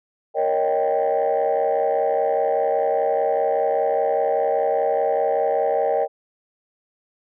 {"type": "chord", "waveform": "sine", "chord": "Eb dominant seventh", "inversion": "second", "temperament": "equal with one note detuned", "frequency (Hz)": [466.2, 557.3, 622.3, 784], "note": ["Bb4", "Db5", "Eb5", "G5"], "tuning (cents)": [0, 9, 0, 0], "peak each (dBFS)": -22, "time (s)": [0.34, 6.08], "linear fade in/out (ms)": 50, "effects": ["tanh soft clip ceiling -12 dBFS"]}